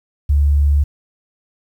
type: tone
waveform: sine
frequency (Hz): 72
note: D2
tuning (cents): -34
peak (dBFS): -10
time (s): 0.29-0.84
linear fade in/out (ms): 10
effects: 8-bit